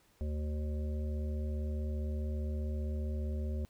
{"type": "harmonic tone", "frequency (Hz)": 75.2, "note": "D2", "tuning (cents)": 42, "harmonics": [1, 3, 5, 7, 8], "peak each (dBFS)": [-33, -43, -48, -50, -53], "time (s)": [0.21, 3.65], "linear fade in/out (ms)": 0, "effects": ["pink hiss -68 dBFS RMS until 3.69 s"]}